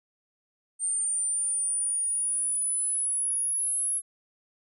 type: exponential sweep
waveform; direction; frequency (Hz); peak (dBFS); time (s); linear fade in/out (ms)
sine; up; 8870 to 10800; -25; 0.79-4.02; 50
effects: none

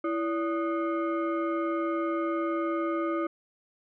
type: tone with frequency modulation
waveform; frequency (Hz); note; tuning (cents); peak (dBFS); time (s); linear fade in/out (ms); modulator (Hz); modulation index
sine; 332.2; E4; +13; -26; 0.04-3.27; 5; 907; 0.99
effects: none

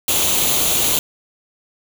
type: noise with comb filter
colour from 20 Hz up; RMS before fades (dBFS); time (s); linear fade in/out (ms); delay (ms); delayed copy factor
white; -17; 0.08-0.99; 2; 0.29; +0.6
effects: none

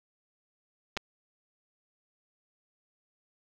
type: clicks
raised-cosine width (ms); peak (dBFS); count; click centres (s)
0.2; -15; 2; 0.968 / 0.973
effects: low-pass 5000 Hz 12 dB/octave + 7-bit

